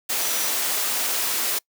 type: tone in noise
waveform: sine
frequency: 5870 Hz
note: F#8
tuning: 15 cents flat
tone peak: -32 dBFS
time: 0.21-0.51 s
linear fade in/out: 10 ms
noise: white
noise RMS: -24 dBFS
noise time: 0.09-1.59 s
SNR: -11 dB
effects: noise-tail reverb RT60 0.1 s tail -25 dB re dry + high-pass 300 Hz 12 dB/octave

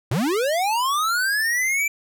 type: linear sweep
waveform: square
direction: up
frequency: 99.8 to 2349 Hz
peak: -20 dBFS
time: 0.11-1.88 s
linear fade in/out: 5 ms
effects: none

